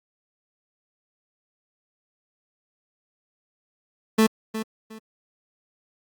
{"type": "tone with echo", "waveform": "30% pulse", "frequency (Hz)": 220, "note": "A3", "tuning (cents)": 0, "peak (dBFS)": -12, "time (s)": [4.18, 4.27], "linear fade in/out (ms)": 10, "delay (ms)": 360, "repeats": 2, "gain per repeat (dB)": -12, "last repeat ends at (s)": 4.99, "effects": ["Opus 48 kbps"]}